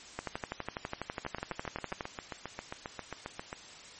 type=two click trains; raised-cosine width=0.5 ms; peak=-22 / -19 dBFS; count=18 / 23; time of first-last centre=1.25-3.529 / 0.19-2.008 s; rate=7.46 / 12.1 Hz; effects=white hiss -50 dBFS RMS until 3.99 s + MP3 32 kbps